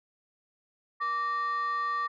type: tone pair together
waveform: sine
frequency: 1163.5 / 1847 Hz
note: D6 / A#6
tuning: -17 / -16 cents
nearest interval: minor sixth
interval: 801 cents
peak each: -26 / -33 dBFS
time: 1-2.08 s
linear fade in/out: 20 ms
effects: tanh soft clip ceiling -25 dBFS